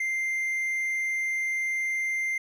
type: tone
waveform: triangle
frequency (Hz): 2093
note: C7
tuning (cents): 0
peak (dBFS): -24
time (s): 0-2.38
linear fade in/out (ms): 5
effects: none